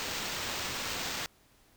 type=noise with sample-and-hold; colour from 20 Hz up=white; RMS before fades=-36 dBFS; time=0-1.26 s; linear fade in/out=0 ms; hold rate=11025 Hz; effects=pink hiss -64 dBFS RMS until 1.76 s